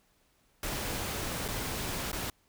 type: noise with dropouts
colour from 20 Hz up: pink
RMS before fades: -35 dBFS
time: 0.63-2.3 s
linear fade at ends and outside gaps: 2 ms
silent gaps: 1.481-1.485 / 2.117-2.129 s
effects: pink hiss -69 dBFS RMS until 2.48 s